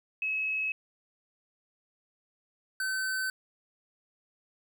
sine / square tone pair in turn, 2573 / 1529.9 Hz, E7 / G6, -43 / -43 cents, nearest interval major sixth, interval 900 cents, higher first, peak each -28 / -30 dBFS, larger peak first, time 0.22-0.72 / 2.8-3.3 s, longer neither, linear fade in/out 2 ms, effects 11-bit

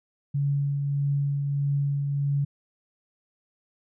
sine tone with tremolo, 141.5 Hz, C#3, 36 cents sharp, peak -21 dBFS, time 0.34-2.45 s, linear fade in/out 10 ms, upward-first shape triangle, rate 1.6 Hz, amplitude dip 35%, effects none

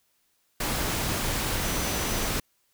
sine tone in noise, 5990 Hz, F#8, 20 cents sharp, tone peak -39 dBFS, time 1.64-2.28 s, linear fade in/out 5 ms, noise pink, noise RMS -28 dBFS, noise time 0.6-2.4 s, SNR -14 dB, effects white hiss -70 dBFS RMS until 2.73 s

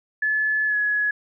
sine tone with pitch glide, 1723 to 1687.5 Hz, A6 to G#6, -37 to +27 cents, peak -19 dBFS, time 0.22-1.11 s, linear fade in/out 5 ms, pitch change -36 cents, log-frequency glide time 0.66-0.76 s, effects none

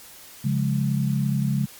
sine chord, Db major, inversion none, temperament equal with one note detuned, 138.59 / 176.13 / 207.7 Hz, Db3 / F3 / Ab3, 0 / +15 / 0 cents, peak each -22 / -28 / -25 dBFS, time 0.44-1.66 s, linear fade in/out 10 ms, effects white hiss -45 dBFS RMS until 1.79 s + MP3 96 kbps

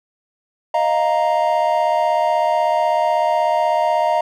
triangle chord, Eb suspended second, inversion none, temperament equal, 622.3 / 698.5 / 932.3 Hz, Eb5 / F5 / Bb5, 0 / 0 / 0 cents, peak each -17 dBFS, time 0.74-4.21 s, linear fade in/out 5 ms, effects none

